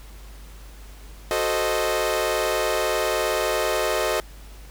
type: chord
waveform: sawtooth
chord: F# diminished seventh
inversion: none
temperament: equal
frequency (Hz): 370 / 440 / 523.3 / 622.3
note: F#4 / A4 / C5 / Eb5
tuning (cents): 0 / 0 / 0 / 0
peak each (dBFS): -25 / -23 / -24 / -21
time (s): 1.31-4.2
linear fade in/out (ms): 0
effects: added 50 Hz sine -40 dBFS peak until 4.7 s + pink hiss -49 dBFS RMS until 4.7 s